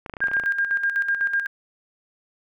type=clicks; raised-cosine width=0.5 ms; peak=-19 dBFS; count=11; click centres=0.062 / 0.097 / 0.138 / 0.168 / 0.205 / 0.24 / 0.284 / 0.315 / 0.368 / 0.399 / 0.437 s
type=tone with tremolo; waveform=sine; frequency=1609 Hz; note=G6; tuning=45 cents sharp; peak=-18 dBFS; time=0.21-1.47 s; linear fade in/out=10 ms; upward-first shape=square; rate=8 Hz; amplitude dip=60%
effects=none